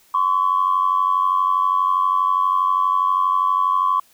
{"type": "tone pair together", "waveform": "sine", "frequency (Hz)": [1033, 1125.4], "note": ["C6", "C#6"], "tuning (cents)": [-22, 26], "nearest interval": "minor second", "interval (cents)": 148, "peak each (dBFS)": [-18, -17], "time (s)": [0.14, 4], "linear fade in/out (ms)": 5, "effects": ["tanh soft clip ceiling -8 dBFS", "white hiss -55 dBFS RMS until 4.13 s"]}